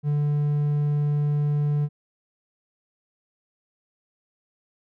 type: tone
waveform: triangle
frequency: 146.83 Hz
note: D3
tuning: in tune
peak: -18 dBFS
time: 0.03-1.89 s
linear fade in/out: 50 ms
effects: none